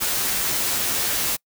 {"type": "noise with comb filter", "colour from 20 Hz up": "white", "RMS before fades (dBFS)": -23, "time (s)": [0, 1.37], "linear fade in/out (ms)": 20, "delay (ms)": 12, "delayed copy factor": -0.6, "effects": ["noise-tail reverb RT60 0.1 s tail -26 dB re dry"]}